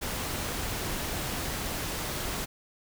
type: noise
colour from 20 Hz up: pink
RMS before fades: -33 dBFS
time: 0.01-2.46 s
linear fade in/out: 20 ms
effects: none